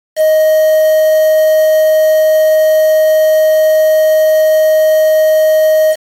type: tone with quantisation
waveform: triangle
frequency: 625 Hz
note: D#5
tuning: 8 cents sharp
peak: -4 dBFS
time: 0.16-5.96 s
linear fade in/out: 50 ms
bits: 4
effects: AAC 48 kbps